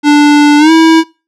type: tone with pitch glide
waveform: square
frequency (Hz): 293.7 to 324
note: D4 to E4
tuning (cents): 0 to -30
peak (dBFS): -3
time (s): 0.03-1.04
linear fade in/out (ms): 50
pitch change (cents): +170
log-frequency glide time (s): 0.58-0.71
effects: noise-tail reverb RT60 0.3 s tail -23 dB re dry + low-pass 6000 Hz 12 dB/octave